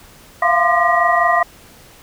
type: tone cluster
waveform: sine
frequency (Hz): 681 / 706 / 1042 / 1201 / 1908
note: F5 / F5 / C6 / D6 / A#6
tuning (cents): -44 / +19 / -7 / +38 / +40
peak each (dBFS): -18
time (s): 0.42-1.43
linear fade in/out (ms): 5
effects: pink hiss -44 dBFS RMS until 2.02 s